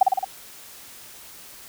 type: tone with echo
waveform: sine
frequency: 763 Hz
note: G5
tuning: 47 cents flat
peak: -9 dBFS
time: 0.01-0.03 s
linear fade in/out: 5 ms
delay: 54 ms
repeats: 4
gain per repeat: -3 dB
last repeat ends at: 0.246 s
effects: white hiss -44 dBFS RMS until 1.68 s